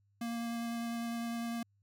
square tone with vibrato, 233.1 Hz, A#3, in tune, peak -36 dBFS, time 0.21-1.63 s, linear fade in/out 5 ms, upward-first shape triangle, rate 9.9 Hz, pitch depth 11 cents each way, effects added 100 Hz sine -69 dBFS peak until 1.82 s

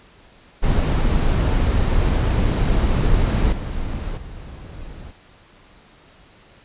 brown noise with level steps, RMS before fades -17 / -26 / -35 dBFS, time 0.62-5.12 s, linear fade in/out 20 ms, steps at 3.52 / 4.17 s, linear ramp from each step 5 ms, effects pink hiss -50 dBFS RMS until 6.64 s + resampled to 8000 Hz

